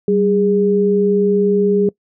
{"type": "tone pair together", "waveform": "sine", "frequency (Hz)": [193.1, 409.6], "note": ["G3", "G#4"], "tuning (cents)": [-26, -24], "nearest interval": "octave + minor second", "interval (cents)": 1302, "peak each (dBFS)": [-16, -13], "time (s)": [0.08, 1.89], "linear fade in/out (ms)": 2, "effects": ["noise-tail reverb RT60 0.1 s tail -23 dB re dry"]}